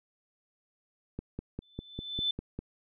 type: click train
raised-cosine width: 3 ms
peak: -23 dBFS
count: 8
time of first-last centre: 1.19-2.59 s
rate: 5 Hz
type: tone with exponential growth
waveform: sine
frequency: 3520 Hz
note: A7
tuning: in tune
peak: -25 dBFS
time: 1.62-2.31 s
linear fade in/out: 5 ms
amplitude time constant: 150 ms
effects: none